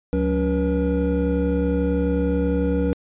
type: tone cluster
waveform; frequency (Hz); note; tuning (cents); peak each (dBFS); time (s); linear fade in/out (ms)
triangle; 71.2 / 182.5 / 282.6 / 480.2; C#2 / F#3 / C#4 / B4; +47 / -24 / +34 / -49; -22; 0.13-2.93; 0
effects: resampled to 8000 Hz